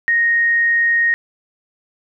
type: tone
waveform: sine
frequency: 1864.7 Hz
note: A#6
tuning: in tune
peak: -12 dBFS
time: 0.08-1.14 s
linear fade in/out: 0 ms
effects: none